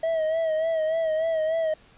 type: tone with vibrato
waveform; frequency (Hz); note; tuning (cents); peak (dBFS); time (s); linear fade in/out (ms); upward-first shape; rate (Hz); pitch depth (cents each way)
triangle; 641; E5; -49; -20; 0.03-1.74; 5; sine; 3.4; 49
effects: pink hiss -55 dBFS RMS until 1.97 s + resampled to 8000 Hz